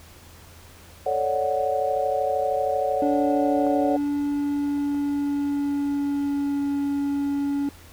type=chord; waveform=sine; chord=D major seventh; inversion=second; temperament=equal; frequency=440 / 554.4 / 587.3 / 740 Hz; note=A4 / C#5 / D5 / F#5; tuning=0 / 0 / 0 / 0 cents; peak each=-30 / -25 / -28 / -25 dBFS; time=1.06-3.97 s; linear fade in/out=5 ms
type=tone with pitch glide; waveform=triangle; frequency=289.5 to 282.7 Hz; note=D4 to C#4; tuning=-25 to +34 cents; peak=-20 dBFS; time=3.02-7.69 s; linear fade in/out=2 ms; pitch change=-41 cents; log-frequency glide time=3.43-6.73 s
type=clicks; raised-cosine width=1 ms; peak=-24 / -34 / -33 dBFS; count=3; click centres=3.667 / 4.777 / 4.946 s
effects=added 84 Hz sine -49 dBFS peak until 7.92 s + pink hiss -49 dBFS RMS until 7.92 s